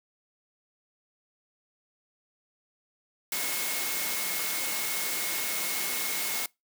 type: tone in noise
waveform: sine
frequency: 2168 Hz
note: C#7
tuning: 39 cents flat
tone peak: -38 dBFS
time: 3.32-6.46 s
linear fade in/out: 2 ms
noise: white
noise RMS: -31 dBFS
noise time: 3.32-6.46 s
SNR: -10 dB
effects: noise-tail reverb RT60 0.2 s tail -24 dB re dry + high-pass 200 Hz 12 dB/octave